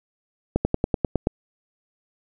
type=slowing click train; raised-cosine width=2 ms; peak=-6 dBFS; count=8; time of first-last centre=0.56-1.271 s; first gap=90 ms; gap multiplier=1.04; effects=none